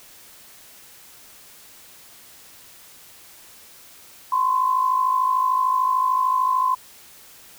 sine tone pair together, 1021.6 / 1075 Hz, C6 / C6, -42 / +47 cents, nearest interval minor second, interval 89 cents, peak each -18 / -24 dBFS, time 4.32-6.75 s, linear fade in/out 5 ms, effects white hiss -47 dBFS RMS until 7.58 s

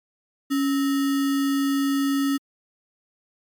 sine tone with sample-and-hold, 277.2 Hz, C#4, in tune, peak -19 dBFS, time 0.5-2.38 s, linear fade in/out 20 ms, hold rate 1575 Hz, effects MP3 96 kbps

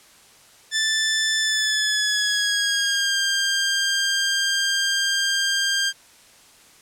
15% pulse tone with pitch glide, 1760 to 1595.4 Hz, A6 to G6, 0 to +30 cents, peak -13 dBFS, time 0.71-5.93 s, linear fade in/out 50 ms, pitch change -170 cents, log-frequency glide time 1.4-3.18 s, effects white hiss -51 dBFS RMS until 6.81 s + low-pass 10000 Hz 12 dB/octave

